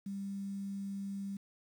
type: tone with quantisation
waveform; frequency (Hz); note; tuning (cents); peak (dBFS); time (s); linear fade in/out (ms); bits
sine; 197.6; G3; +14; -37; 0.06-1.37; 5; 10
effects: none